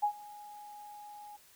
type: tone with ADSR envelope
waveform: sine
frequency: 830.6 Hz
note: G#5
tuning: in tune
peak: -24 dBFS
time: 0.02-1.37 s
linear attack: 19 ms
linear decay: 82 ms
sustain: -22 dB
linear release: 14 ms
effects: white hiss -61 dBFS RMS until 1.55 s